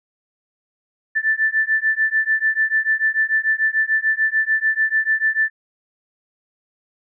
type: beating tone pair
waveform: sine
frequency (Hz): 1760 / 1766.8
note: A6 / A6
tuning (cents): 0 / +7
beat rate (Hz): 6.8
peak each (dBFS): -19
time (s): 1.15-5.5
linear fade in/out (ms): 20
effects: none